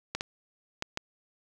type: clicks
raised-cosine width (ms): 0.2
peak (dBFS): -14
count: 4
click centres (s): 0.15 / 0.209 / 0.824 / 0.974
effects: none

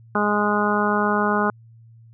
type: harmonic tone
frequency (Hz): 207.7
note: G#3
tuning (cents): 0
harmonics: 1 / 2 / 3 / 4 / 5 / 6 / 7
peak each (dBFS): -23 / -25 / -28 / -26 / -26 / -25 / -26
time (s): 0.15-1.5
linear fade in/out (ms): 2
effects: added 114 Hz sine -45 dBFS peak until 2.13 s

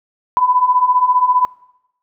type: beating tone pair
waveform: sine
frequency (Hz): 987.8 / 1002.8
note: B5 / B5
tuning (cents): 0 / +26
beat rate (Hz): 15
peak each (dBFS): -16 / -12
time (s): 0.37-1.45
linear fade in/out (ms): 0
effects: noise-tail reverb RT60 0.9 s tail -24 dB re dry

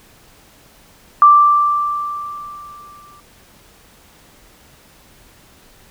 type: tone with exponential decay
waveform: sine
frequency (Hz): 1174.7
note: D6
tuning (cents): 0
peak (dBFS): -3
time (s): 1.22-3.2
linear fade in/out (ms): 1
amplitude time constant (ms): 430
effects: pink hiss -48 dBFS RMS until 5.9 s

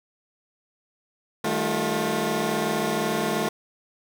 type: tone cluster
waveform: 15% pulse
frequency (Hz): 156.9 / 195.9 / 218.7 / 355.5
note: D#3 / G3 / A3 / F4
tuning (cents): +15 / -1 / -10 / +31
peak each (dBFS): -25 / -26 / -20 / -22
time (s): 1.44-3.49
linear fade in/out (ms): 5
effects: none

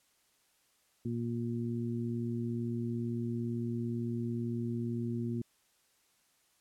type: harmonic tone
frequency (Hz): 117.8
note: A#2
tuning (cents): +19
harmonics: 1 / 2 / 3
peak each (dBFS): -36 / -35 / -41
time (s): 1.05-5.42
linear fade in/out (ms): 5
effects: white hiss -71 dBFS RMS until 6.6 s + low-pass 12000 Hz 12 dB/octave

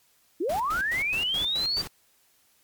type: linear sweep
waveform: sine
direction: up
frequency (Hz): 290.8 to 4699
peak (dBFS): -24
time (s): 0.4-1.82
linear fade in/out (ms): 10
type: noise with tremolo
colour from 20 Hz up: pink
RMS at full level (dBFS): -38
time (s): 0.49-1.88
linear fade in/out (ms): 5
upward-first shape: square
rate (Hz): 4.7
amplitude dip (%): 80
effects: white hiss -64 dBFS RMS until 2.63 s + MP3 96 kbps

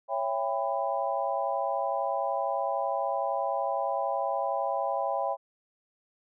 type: chord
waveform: sine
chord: C# half-diminished seventh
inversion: none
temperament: just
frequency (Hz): 554.4 / 665.2 / 798.3 / 997.9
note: C#5 / E5 / G5 / B5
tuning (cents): 0 / +16 / +31 / +18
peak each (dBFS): -32 / -32 / -31 / -34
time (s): 0.08-5.37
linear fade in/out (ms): 50
effects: none

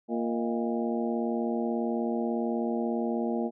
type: harmonic tone with a mistuned harmonic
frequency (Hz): 116.54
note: A#2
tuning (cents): 0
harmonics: 2 / 3 / 4 / 5 / 6 / 7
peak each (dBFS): -29 / -33 / -35 / -37 / -39 / -40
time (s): 0.08-3.51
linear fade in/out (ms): 50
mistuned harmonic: 5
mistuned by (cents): +110
effects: none

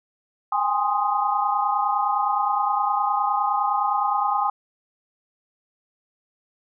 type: chord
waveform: sine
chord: Ab major seventh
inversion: third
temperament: equal with one note detuned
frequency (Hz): 800.9 / 830.6 / 1046.5 / 1244.5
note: G5 / Ab5 / C6 / Eb6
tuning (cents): +37 / 0 / 0 / 0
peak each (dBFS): -25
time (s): 0.52-4.5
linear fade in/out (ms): 5
effects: none

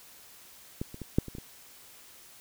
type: clicks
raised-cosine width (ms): 3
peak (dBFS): -19 / -29 / -25 / -9 / -27 / -28 / -27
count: 7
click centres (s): 0.815 / 0.944 / 1.017 / 1.185 / 1.283 / 1.351 / 1.384
effects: white hiss -53 dBFS RMS until 2.4 s

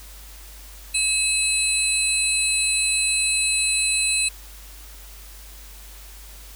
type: tone cluster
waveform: sine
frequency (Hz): 2579 / 4053 / 7980 / 9400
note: E7 / B7 / B8 / D9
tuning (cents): -39 / +44 / +17 / +1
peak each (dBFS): -23 / -25 / -26 / -24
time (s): 0.94-4.29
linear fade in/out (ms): 10
effects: added 50 Hz sine -41 dBFS peak until 6.55 s + white hiss -45 dBFS RMS until 6.55 s

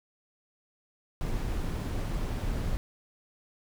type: noise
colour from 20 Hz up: brown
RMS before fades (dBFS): -31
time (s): 1.21-2.77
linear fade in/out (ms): 0
effects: none

